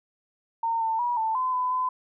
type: tone with pitch steps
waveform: sine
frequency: 915 / 896 / 966 / 887 / 1021 / 1005 / 1015 Hz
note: A#5 / A5 / B5 / A5 / C6 / B5 / B5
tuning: -32 / +31 / -39 / +14 / -43 / +30 / +47 cents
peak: -23 dBFS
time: 0.63-1.89 s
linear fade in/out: 5 ms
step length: 180 ms
effects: none